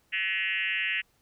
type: tone with frequency modulation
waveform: sine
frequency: 2300 Hz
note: D7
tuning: 37 cents flat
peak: -26 dBFS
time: 0.12-1.02 s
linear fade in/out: 20 ms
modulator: 195 Hz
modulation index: 3
effects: pink hiss -68 dBFS RMS until 1.21 s